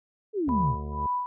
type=exponential sweep; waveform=sine; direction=down; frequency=451.5 to 110 Hz; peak=-24 dBFS; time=0.33-0.76 s; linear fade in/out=50 ms
type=harmonic tone; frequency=73.3 Hz; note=D2; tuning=3 cents flat; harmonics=1 / 2 / 3 / 5 / 6 / 7 / 8 / 9 / 10; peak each=-33 / -40 / -40 / -45 / -45 / -54 / -54 / -54 / -53 dBFS; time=0.47-1.07 s; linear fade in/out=10 ms
type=tone with tremolo; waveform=sine; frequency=989 Hz; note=B5; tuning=2 cents sharp; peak=-24 dBFS; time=0.49-1.26 s; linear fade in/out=0 ms; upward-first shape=sine; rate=2 Hz; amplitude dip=95%
effects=none